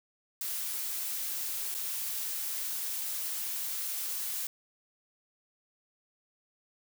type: noise with dropouts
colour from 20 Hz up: blue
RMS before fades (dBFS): -35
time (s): 0.41-4.47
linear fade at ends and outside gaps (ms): 2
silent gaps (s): 1.743-1.748
effects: none